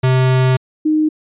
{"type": "tone pair in turn", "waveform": ["square", "sine"], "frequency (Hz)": [129.4, 308.7], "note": ["C3", "D#4"], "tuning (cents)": [-19, -14], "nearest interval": "octave + minor third", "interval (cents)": 1505, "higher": "second", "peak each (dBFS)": -11, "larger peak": "neither", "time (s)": [[0.03, 0.57], [0.85, 1.09]], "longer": "first", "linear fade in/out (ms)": 10, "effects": ["resampled to 8000 Hz"]}